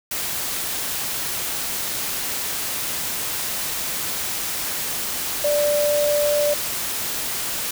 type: tone in noise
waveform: sine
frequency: 587.3 Hz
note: D5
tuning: in tune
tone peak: -17 dBFS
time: 5.44-6.54 s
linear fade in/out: 5 ms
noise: white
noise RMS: -26 dBFS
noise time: 0.11-7.71 s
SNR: +6 dB
effects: none